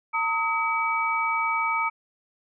sine tone cluster, 909 / 1266 / 2285 Hz, A#5 / D#6 / D7, -44 / +30 / -48 cents, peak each -27 / -26 / -27 dBFS, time 0.13-1.9 s, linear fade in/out 20 ms, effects none

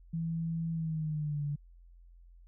sine tone with pitch glide, 164.81 to 145.14 Hz, E3 to D3, 0 to -20 cents, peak -31 dBFS, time 0.13-1.56 s, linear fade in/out 10 ms, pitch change -220 cents, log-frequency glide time 0.72-1.44 s, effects added 43 Hz sine -53 dBFS peak until 2.47 s

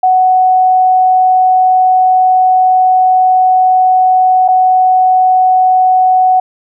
sine tone with dropouts, 743 Hz, F#5, 7 cents sharp, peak -5 dBFS, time 0.03-6.4 s, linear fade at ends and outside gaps 5 ms, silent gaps 4.48-4.485 s, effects none

